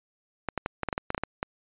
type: clicks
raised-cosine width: 0.5 ms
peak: -13 dBFS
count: 12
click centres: 0.487 / 0.577 / 0.661 / 0.833 / 0.887 / 0.928 / 0.979 / 1.104 / 1.147 / 1.179 / 1.236 / 1.429 s
effects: resampled to 8000 Hz